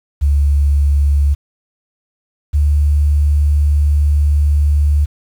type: tone pair in turn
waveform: sine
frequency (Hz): 71.4 / 73.32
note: D2 / D2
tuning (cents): -48 / -2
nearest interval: unison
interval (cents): 46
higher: second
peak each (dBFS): -9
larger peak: neither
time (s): 0.21-1.35 / 2.53-5.06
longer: second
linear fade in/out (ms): 20
effects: 7-bit